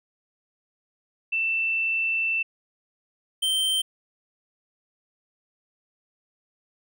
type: tone pair in turn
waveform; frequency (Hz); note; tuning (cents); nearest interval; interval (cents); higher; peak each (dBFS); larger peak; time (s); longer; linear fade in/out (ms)
sine / square; 2669 / 3123; E7 / G7; +21 / -7; minor third; 272; second; -22; neither; 1.32-2.43 / 3.42-3.82; first; 10
effects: none

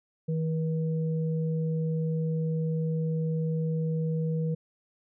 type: tone pair together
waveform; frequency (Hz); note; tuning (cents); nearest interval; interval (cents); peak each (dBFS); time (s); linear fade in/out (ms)
sine; 160 / 481.4; D#3 / B4; +49 / -44; octave + perfect fifth; 1907; -26 / -35; 0.28-4.55; 10
effects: none

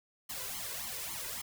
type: noise with flanger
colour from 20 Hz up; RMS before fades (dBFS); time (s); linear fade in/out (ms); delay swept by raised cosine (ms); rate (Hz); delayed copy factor
white; -40; 0.29-1.42; 10; 0.94 to 2.04; 3.6; +0.95
effects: none

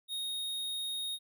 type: tone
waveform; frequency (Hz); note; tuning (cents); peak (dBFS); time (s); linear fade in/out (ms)
square; 3729; A#7; 0; -35; 0.08-1.19; 50
effects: none

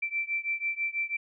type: beating tone pair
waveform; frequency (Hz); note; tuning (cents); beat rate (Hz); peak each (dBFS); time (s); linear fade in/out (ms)
sine; 2337 / 2343.1; D7 / D7; -9 / -5; 6.1; -31 / -32; 0.02-1.17; 10
effects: none

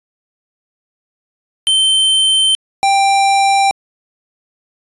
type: tone pair in turn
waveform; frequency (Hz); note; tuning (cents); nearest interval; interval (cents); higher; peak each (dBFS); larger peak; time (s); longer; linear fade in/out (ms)
square; 3102 / 788.1; G7 / G5; -19 / +9; 2 octaves; 2372; first; -10; neither; 1.67-2.55 / 2.83-3.71; neither; 0
effects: resampled to 24000 Hz

